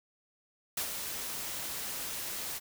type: noise with ADSR envelope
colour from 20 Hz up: white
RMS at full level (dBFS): -32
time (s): 0.77-2.6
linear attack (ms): 4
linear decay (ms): 90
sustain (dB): -6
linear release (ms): 33
effects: none